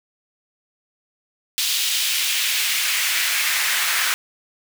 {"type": "noise with high-pass filter sweep", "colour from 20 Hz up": "pink", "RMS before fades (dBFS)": -21, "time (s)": [1.58, 4.14], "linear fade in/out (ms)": 0, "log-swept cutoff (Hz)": [3400, 1600], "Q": 1.6, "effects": []}